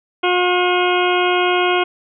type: harmonic tone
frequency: 359.1 Hz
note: F4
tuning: 48 cents sharp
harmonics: 1 / 2 / 3 / 4 / 6 / 7 / 8 / 9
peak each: -17 / -20 / -22 / -23 / -25 / -25 / -26 / -27 dBFS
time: 0.23-1.84 s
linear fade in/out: 10 ms
effects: none